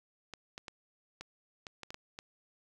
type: clicks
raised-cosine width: 0.2 ms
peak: -26 dBFS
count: 9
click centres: 0.337 / 0.579 / 0.682 / 1.21 / 1.668 / 1.833 / 1.905 / 1.944 / 2.189 s
effects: 9-bit